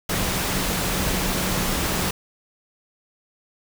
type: tone in noise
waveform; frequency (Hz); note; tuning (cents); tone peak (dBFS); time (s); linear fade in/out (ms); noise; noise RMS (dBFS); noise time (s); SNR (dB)
sine; 185; F#3; 0; -31; 0.09-2.11; 5; pink; -24; 0.09-2.11; -10
effects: none